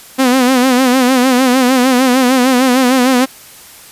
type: tone with vibrato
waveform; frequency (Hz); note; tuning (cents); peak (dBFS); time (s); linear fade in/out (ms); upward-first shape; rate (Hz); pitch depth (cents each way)
sawtooth; 255.2; C4; -43; -4; 0.18-3.26; 20; sine; 6.6; 79
effects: white hiss -37 dBFS RMS until 3.91 s + resampled to 32000 Hz